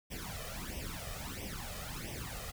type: noise with flanger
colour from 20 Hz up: pink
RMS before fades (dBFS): -42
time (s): 0.1-2.52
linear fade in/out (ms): 20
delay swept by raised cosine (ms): 0.35 to 1.65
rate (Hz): 1.5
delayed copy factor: +0.8
effects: none